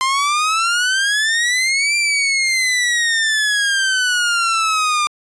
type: exponential two-way sweep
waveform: sawtooth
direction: up then down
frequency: 1040 to 2373 to 1192 Hz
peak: -11 dBFS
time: 0.01-5.07 s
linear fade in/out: 0 ms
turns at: 1.96 s
effects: resampled to 22050 Hz